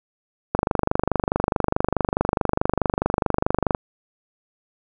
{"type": "click train", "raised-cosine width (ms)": 1, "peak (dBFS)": -4, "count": 80, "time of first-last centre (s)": [0.55, 3.748], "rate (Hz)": 24.7, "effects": []}